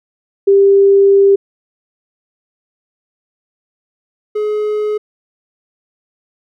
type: tone pair in turn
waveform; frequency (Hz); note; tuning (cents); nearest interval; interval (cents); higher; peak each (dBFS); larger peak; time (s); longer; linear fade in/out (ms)
sine / triangle; 395.7 / 422.7; G4 / G#4; +16 / +31; minor second; 115; second; -5 / -12; first; 0.47-1.36 / 4.35-4.98; first; 10
effects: none